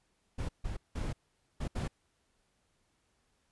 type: noise bursts at uneven times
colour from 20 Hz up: brown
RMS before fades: -35 dBFS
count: 5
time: 0.38-0.49 / 0.64-0.77 / 0.95-1.13 / 1.6-1.68 / 1.75-1.88 s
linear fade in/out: 10 ms
effects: pink hiss -75 dBFS RMS until 3.51 s + resampled to 24000 Hz